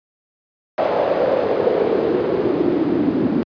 pink noise with band-pass filter sweep, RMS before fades -18 dBFS, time 0.78-3.43 s, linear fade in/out 0 ms, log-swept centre 630 to 260 Hz, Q 4.1, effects high-pass 100 Hz 12 dB/octave + resampled to 11025 Hz

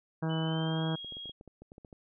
harmonic tone, 160.7 Hz, E3, 44 cents flat, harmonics 1 / 2 / 3 / 4 / 5 / 6 / 7 / 8 / 9 / 10, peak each -30 / -37 / -41 / -42 / -44 / -45 / -49 / -50 / -50 / -48 dBFS, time 0.22-0.96 s, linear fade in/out 10 ms
sine tone with pitch glide, 2991 to 3281 Hz, F#7 to G#7, +18 to -22 cents, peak -40 dBFS, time 0.29-1.32 s, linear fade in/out 20 ms, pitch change +160 cents, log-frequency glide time 0.41-0.84 s
clicks, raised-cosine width 2 ms, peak -36 dBFS, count 12, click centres 1.046 / 1.123 / 1.169 / 1.257 / 1.295 / 1.411 / 1.477 / 1.62 / 1.719 / 1.781 / 1.848 / 1.928 s
effects none

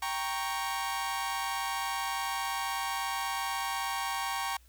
sawtooth chord, G diminished, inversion none, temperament equal, 784 / 932.3 / 1108.7 Hz, G5 / Bb5 / Db6, 0 / 0 / 0 cents, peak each -32 dBFS, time 0.02-4.57 s, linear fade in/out 5 ms, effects added 60 Hz sine -57 dBFS peak until 4.68 s + white hiss -65 dBFS RMS until 4.68 s

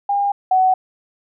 sine tone pair in turn, 806 / 748.9 Hz, G5 / F#5, +48 / +21 cents, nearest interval minor second, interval 127 cents, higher first, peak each -15 / -11 dBFS, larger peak second, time 0.09-0.32 / 0.51-0.74 s, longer neither, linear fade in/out 5 ms, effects none

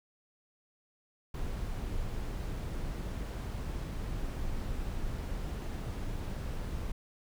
brown noise, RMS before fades -36 dBFS, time 1.34-6.92 s, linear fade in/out 5 ms, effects none

